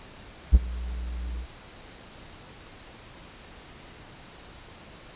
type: tone with ADSR envelope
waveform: triangle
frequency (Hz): 60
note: B1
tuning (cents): -49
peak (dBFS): -6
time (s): 0.52-1.48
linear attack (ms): 29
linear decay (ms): 30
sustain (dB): -22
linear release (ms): 85
effects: pink hiss -47 dBFS RMS until 5.15 s + resampled to 8000 Hz